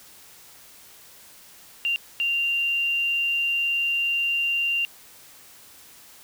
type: tone bursts at uneven times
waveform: sine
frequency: 2779 Hz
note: F7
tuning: 9 cents flat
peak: -21 dBFS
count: 2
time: 1.85-1.96 / 2.2-4.85 s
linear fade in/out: 0 ms
effects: white hiss -49 dBFS RMS until 6.23 s